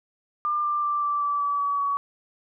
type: tone with pitch steps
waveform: sine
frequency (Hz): 1196 / 1186.4 / 1176.8 / 1167.3 / 1157.9 / 1148.6 / 1139.4 / 1130.2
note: D6 / D6 / D6 / D6 / D6 / D6 / C#6 / C#6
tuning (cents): +31 / +17 / +3 / -11 / -25 / -39 / +47 / +33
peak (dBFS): -22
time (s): 0.45-1.97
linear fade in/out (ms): 0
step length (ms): 190
effects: none